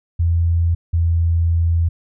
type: tone pair in turn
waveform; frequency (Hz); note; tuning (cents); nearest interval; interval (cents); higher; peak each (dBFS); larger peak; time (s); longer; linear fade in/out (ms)
sine; 84.4 / 83.82; E2 / E2; +41 / +29; unison; 12; first; -13; neither; 0.19-0.75 / 0.93-1.89; second; 10
effects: none